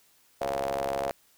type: ring-modulated tone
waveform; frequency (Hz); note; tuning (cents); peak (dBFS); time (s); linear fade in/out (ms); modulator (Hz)
sawtooth; 67.9; C#2; -35; -21; 0.41-1.11; 0; 621
effects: white hiss -63 dBFS RMS until 1.37 s